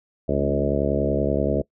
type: harmonic tone with a mistuned harmonic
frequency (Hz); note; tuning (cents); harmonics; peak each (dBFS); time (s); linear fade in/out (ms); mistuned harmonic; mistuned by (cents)
70.5; C#2; +30; 1 / 2 / 3 / 4 / 5 / 6 / 7 / 8 / 9; -28 / -28 / -28 / -28 / -28 / -28 / -28 / -28 / -28; 0.28-1.62; 10; 3; +15
effects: noise-tail reverb RT60 0.1 s tail -22 dB re dry